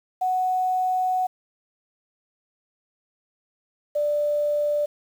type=tone pair in turn; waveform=sine; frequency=740 / 589.5 Hz; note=F#5 / D5; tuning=0 / +6 cents; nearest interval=major third; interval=394 cents; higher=first; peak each=-20 / -20 dBFS; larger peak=neither; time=0.21-1.27 / 3.95-4.86 s; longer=first; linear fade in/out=10 ms; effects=8-bit